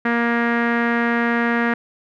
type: tone with low-pass filter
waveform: sawtooth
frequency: 235.2 Hz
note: A#3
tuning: 16 cents sharp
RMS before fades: -19 dBFS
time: 0.05-1.74 s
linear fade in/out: 5 ms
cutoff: 1800 Hz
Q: 4.2
effects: none